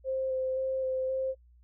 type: tone with vibrato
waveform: sine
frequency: 523.3 Hz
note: C5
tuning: in tune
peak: -28 dBFS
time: 0.04-1.35 s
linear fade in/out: 50 ms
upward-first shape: square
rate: 1.9 Hz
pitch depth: 11 cents each way
effects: noise-tail reverb RT60 0.1 s tail -24 dB re dry + added 60 Hz sine -56 dBFS peak until 1.63 s